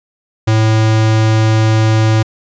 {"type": "tone", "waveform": "square", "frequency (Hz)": 110, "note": "A2", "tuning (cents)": 0, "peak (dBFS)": -9, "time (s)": [0.47, 2.23], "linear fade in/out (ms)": 10, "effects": ["resampled to 16000 Hz"]}